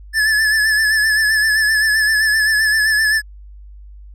square tone with vibrato, 1735 Hz, A6, 25 cents flat, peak -13 dBFS, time 0.13-3.22 s, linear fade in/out 50 ms, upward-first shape sine, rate 7.7 Hz, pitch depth 45 cents each way, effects added 50 Hz sine -35 dBFS peak until 4.14 s + low-pass 11000 Hz 12 dB/octave

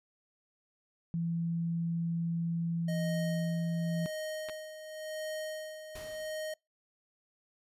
sine tone, 167.9 Hz, E3, 32 cents sharp, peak -30 dBFS, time 1.14-4.06 s, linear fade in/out 0 ms
square tone with tremolo, 622.3 Hz, D#5, in tune, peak -36 dBFS, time 2.88-6.54 s, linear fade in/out 5 ms, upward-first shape sine, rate 0.92 Hz, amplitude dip 65%
clicks, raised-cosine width 0.3 ms, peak -27 dBFS, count 2, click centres 4.487 / 4.496 s
pink noise with exponential decay, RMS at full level -45 dBFS, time 5.95-6.55 s, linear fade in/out 5 ms, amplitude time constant 130 ms
effects noise-tail reverb RT60 0.2 s tail -26 dB re dry + resampled to 32000 Hz

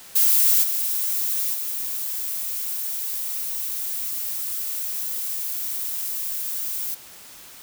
violet noise with level steps, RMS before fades -17 / -24 / -28 dBFS, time 0.15-6.95 s, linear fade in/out 10 ms, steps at 0.62 / 1.53 s, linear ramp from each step 20 ms, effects white hiss -44 dBFS RMS until 7.62 s

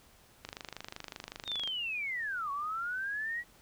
click train, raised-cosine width 0.2 ms, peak -23 dBFS, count 32, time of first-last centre 0.45-1.675 s, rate 25.3 Hz
sine linear two-way sweep, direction down then up, 3729 to 1100 to 1943 Hz, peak -33 dBFS, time 1.45-3.44 s, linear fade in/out 50 ms, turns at 2.51 s
effects pink hiss -61 dBFS RMS until 3.61 s

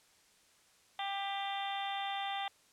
harmonic tone, 395.7 Hz, G4, 16 cents sharp, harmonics 2 / 3 / 4 / 5 / 6 / 7 / 8 / 9, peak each -37 / -46 / -50 / -45 / -51 / -49 / -46 / -44 dBFS, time 0.99-2.48 s, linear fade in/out 2 ms, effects white hiss -66 dBFS RMS until 2.72 s + low-pass 9000 Hz 12 dB/octave

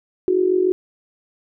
sine tone with amplitude modulation, 368 Hz, F#4, 9 cents flat, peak -11 dBFS, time 0.28-0.72 s, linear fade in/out 0 ms, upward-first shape sine, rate 46.7 Hz, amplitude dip 75%, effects none

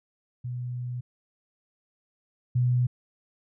sine tone pair in turn, 123.47 / 123.91 Hz, B2 / B2, 0 / +6 cents, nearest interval unison, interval 6 cents, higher second, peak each -30 / -20 dBFS, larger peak second, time 0.44-1.01 / 2.55-2.87 s, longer first, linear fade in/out 10 ms, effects none

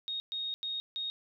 sine tone bursts at uneven times, 3729 Hz, A#7, in tune, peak -33 dBFS, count 4, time 0.08-0.2 / 0.32-0.54 / 0.63-0.8 / 0.96-1.1 s, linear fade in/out 0 ms, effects none

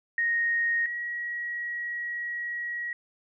sine tone pair in turn, 1864.7 / 1908.3 Hz, A#6 / A#6, 0 / +40 cents, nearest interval unison, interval 40 cents, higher second, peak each -23 / -30 dBFS, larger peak first, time 0.18-0.86 / 0.86-2.93 s, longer second, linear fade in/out 2 ms, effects none

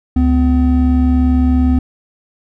triangle tone pair together, 71.2 / 253.5 Hz, C#2 / B3, +47 / +45 cents, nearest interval octave + minor seventh, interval 2198 cents, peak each -10 dBFS, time 0.16-1.79 s, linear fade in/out 5 ms, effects none

